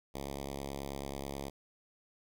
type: tone with notch filter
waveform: 5% pulse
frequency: 69.3 Hz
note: C#2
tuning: in tune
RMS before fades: -41 dBFS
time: 0.14-1.5 s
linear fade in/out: 10 ms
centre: 1600 Hz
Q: 1.3
effects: none